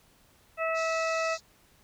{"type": "harmonic tone", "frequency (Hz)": 650, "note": "E5", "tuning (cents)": -24, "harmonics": [1, 2, 3, 4], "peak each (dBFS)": [-29, -32, -36, -35], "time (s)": [0.57, 1.38], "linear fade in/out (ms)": 50}
{"type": "band-pass noise", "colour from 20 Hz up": "pink", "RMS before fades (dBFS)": -43, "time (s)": [0.74, 1.41], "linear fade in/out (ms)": 50, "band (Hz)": [3800, 7200], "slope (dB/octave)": 96}
{"effects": ["pink hiss -62 dBFS RMS until 1.83 s"]}